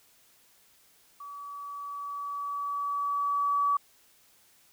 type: tone with level ramp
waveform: sine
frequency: 1143 Hz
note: D6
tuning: 47 cents flat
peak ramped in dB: -40 to -22 dBFS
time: 1.2-3.77 s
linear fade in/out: 5 ms
effects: white hiss -62 dBFS RMS until 4.72 s